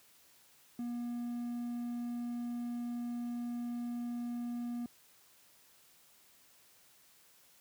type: tone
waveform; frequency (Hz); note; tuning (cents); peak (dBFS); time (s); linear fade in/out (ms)
triangle; 239.6; A#3; +48; -34; 0.79-4.86; 2
effects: white hiss -64 dBFS RMS until 7.6 s + high-pass 60 Hz 12 dB/octave